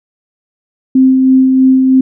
sine tone with tremolo, 261.6 Hz, C4, in tune, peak -3 dBFS, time 0.95-2.01 s, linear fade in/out 5 ms, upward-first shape sine, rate 3.1 Hz, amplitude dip 30%, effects none

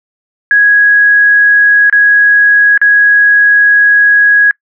sine tone with dropouts, 1661.2 Hz, G#6, in tune, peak -3 dBFS, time 0.51-4.51 s, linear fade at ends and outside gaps 1 ms, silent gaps 1.898-1.926 / 2.776-2.815 s, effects noise-tail reverb RT60 0.1 s tail -25 dB re dry

